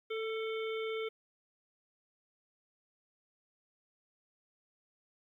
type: harmonic tone with a mistuned harmonic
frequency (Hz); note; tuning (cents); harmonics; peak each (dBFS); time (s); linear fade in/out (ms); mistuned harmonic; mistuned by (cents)
442.4; A4; +9; 1 / 3 / 5 / 7 / 8; -35 / -46 / -44 / -49 / -51; 0.1-1.09; 10; 3; +19
effects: 12-bit